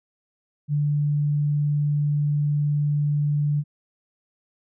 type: tone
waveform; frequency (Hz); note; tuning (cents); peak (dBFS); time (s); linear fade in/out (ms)
sine; 146.83; D3; 0; -19; 0.68-3.64; 50
effects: none